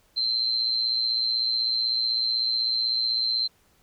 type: tone with amplitude modulation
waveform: sine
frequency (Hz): 4115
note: C8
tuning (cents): -30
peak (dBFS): -19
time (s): 0.16-3.48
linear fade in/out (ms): 20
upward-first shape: sine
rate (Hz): 116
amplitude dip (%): 70
effects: pink hiss -63 dBFS RMS until 3.82 s